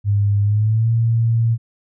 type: tone with pitch glide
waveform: sine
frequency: 101.8 to 114.93 Hz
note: G#2 to A#2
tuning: -34 to -24 cents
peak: -13 dBFS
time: 0.04-1.58 s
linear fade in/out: 50 ms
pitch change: +210 cents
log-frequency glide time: 0.42-0.9 s
effects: none